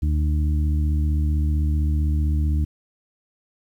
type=harmonic tone; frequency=75.6 Hz; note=D#2; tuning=49 cents flat; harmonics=1 / 2 / 3 / 4; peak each=-18 / -29 / -34 / -33 dBFS; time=0.02-2.65 s; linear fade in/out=10 ms; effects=9-bit